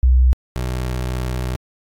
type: tone pair in turn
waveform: sine / 25% pulse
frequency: 63.1 / 62.59 Hz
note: B1 / B1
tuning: +38 / +24 cents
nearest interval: unison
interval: 14 cents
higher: first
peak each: -9 / -17 dBFS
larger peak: first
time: 0.03-0.33 / 0.56-1.56 s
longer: second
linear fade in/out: 0 ms
effects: AAC 64 kbps